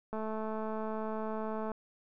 click train, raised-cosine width 1 ms, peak -25 dBFS, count 347, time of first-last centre 0.13-1.717 s, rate 218 Hz, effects none

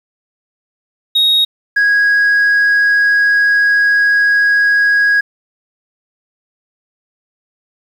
sine tone pair in turn, 3760 / 1652.3 Hz, A#7 / G#6, +14 / -9 cents, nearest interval octave + major second, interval 1423 cents, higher first, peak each -6 dBFS, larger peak neither, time 1.15-1.45 / 1.76-5.21 s, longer second, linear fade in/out 10 ms, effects tanh soft clip ceiling -7 dBFS + 7-bit

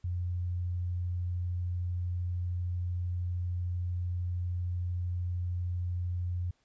sine tone, 88.7 Hz, F2, 27 cents sharp, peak -30 dBFS, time 0.04-6.51 s, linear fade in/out 5 ms, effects pink hiss -73 dBFS RMS until 6.64 s + resampled to 16000 Hz

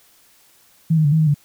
sine tone with pitch steps, 161.8 / 155.9 / 144.2 / 158.9 / 156.5 / 145.5 Hz, E3 / D#3 / D3 / D#3 / D#3 / D3, -32 / +4 / -31 / +37 / +10 / -16 cents, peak -12 dBFS, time 0.9-1.344 s, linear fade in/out 10 ms, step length 74 ms, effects white hiss -54 dBFS RMS until 1.44 s

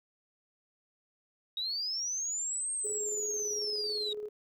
sine linear two-way sweep, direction up then down, 3762 to 8530 to 3762 Hz, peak -31 dBFS, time 1.57-4.13 s, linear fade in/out 2 ms, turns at 2.72 s
sine tone with tremolo, 420.8 Hz, G#4, 23 cents sharp, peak -34 dBFS, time 2.84-4.29 s, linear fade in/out 10 ms, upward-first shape square, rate 18 Hz, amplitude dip 40%
effects tanh soft clip ceiling -26 dBFS

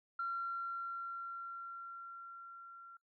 sine tone with level ramp, 1370 Hz, F6, 34 cents flat, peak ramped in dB -34 to -51 dBFS, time 0.19-2.97 s, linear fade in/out 5 ms, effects noise-tail reverb RT60 0.1 s tail -20 dB re dry + tanh soft clip ceiling -30 dBFS

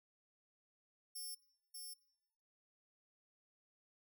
10% pulse tone with echo, 5400 Hz, E8, 41 cents sharp, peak -39 dBFS, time 1.15-1.35 s, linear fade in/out 10 ms, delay 590 ms, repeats 1, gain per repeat -3 dB, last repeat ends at 1.94 s, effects noise-tail reverb RT60 0.9 s tail -21 dB re dry

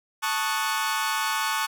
sawtooth chord, D# half-diminished seventh, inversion second, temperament equal, 880 / 1108.7 / 1244.5 / 1480 Hz, A5 / C#6 / D#6 / F#6, 0 / 0 / 0 / 0 cents, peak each -25 / -25 / -29 / -27 dBFS, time 0.22-1.67 s, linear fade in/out 20 ms, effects none

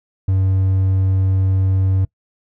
triangle tone, 95.2 Hz, F#2, 50 cents sharp, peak -11 dBFS, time 0.28-2.05 s, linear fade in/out 5 ms, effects noise-tail reverb RT60 0.1 s tail -23 dB re dry

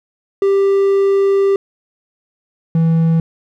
triangle tone pair in turn, 393.9 / 163.76 Hz, G4 / E3, +8 / -11 cents, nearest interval octave + minor third, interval 1519 cents, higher first, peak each -8 dBFS, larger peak neither, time 0.42-1.56 / 2.75-3.2 s, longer first, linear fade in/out 2 ms, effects none

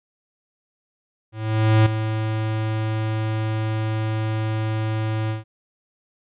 square tone with ADSR envelope, 109.5 Hz, A2, 8 cents flat, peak -12 dBFS, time 1.32-5.44 s, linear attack 540 ms, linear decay 7 ms, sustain -10 dB, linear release 140 ms, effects resampled to 8000 Hz

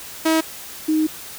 sawtooth / sine tone pair in turn, 320.6 / 311.8 Hz, E4 / D#4, -48 / +4 cents, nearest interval unison, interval 48 cents, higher first, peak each -11 / -15 dBFS, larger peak first, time 0.25-0.41 / 0.88-1.07 s, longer second, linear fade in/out 10 ms, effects white hiss -36 dBFS RMS until 1.38 s

